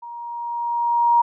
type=tone with level ramp; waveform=sine; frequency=945 Hz; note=A#5; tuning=23 cents sharp; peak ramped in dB=-33 to -11 dBFS; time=0.02-1.22 s; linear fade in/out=10 ms; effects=none